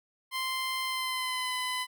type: tone with pitch glide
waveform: 15% pulse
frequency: 1043 to 1008.6 Hz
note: C6 to B5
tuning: -6 to +36 cents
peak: -24 dBFS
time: 0.31-1.87 s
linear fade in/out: 50 ms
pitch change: -58 cents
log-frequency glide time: 0.84-1.55 s
effects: none